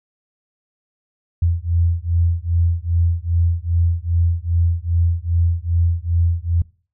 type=beating tone pair; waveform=sine; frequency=83.9 / 86.4 Hz; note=E2 / F2; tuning=+31 / -18 cents; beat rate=2.5 Hz; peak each=-18 dBFS; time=1.42-6.62 s; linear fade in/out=5 ms; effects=noise-tail reverb RT60 0.4 s tail -23 dB re dry